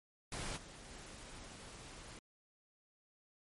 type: noise with level steps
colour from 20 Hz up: pink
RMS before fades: -42 / -54 / -52 dBFS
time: 0.32-2.19 s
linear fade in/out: 2 ms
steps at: 0.56 / 0.88 s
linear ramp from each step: 20 ms
effects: MP3 48 kbps